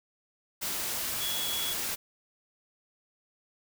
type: tone in noise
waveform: sine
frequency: 3363 Hz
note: G#7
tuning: 21 cents sharp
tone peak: -33 dBFS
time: 1.2-1.74 s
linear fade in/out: 20 ms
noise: white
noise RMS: -33 dBFS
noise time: 0.61-1.96 s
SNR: -3 dB
effects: none